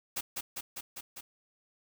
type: noise with echo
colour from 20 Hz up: white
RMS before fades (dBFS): -34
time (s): 0.16-0.21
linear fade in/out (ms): 10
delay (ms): 200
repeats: 5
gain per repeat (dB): -2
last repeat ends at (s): 1.21
effects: none